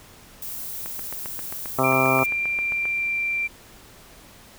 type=noise; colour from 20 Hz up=violet; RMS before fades=-33 dBFS; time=0.42-2.26 s; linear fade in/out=2 ms
type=click train; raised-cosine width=0.5 ms; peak=-20 dBFS; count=16; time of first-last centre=0.86-2.855 s; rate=7.52 Hz
type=harmonic tone; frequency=131.6 Hz; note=C3; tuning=10 cents sharp; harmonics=1 / 2 / 3 / 4 / 5 / 6 / 7 / 8 / 9 / 10; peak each=-28 / -26 / -27 / -28 / -25 / -28 / -29 / -31 / -26 / -29 dBFS; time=1.78-2.24 s; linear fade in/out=10 ms
type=tone with pitch glide; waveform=sine; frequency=2375 to 2359 Hz; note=D7 to D7; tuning=+19 to +7 cents; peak=-22 dBFS; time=1.83-3.48 s; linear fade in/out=20 ms; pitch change=-12 cents; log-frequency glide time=2.37-3.23 s
effects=pink hiss -48 dBFS RMS until 4.58 s